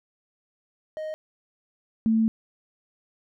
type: tone pair in turn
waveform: triangle / sine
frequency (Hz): 622.3 / 222.8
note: D#5 / A3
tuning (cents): 0 / +22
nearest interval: octave + tritone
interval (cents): 1778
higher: first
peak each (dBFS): -28 / -18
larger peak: second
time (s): 0.97-1.14 / 2.06-2.28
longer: second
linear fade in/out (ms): 0
effects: none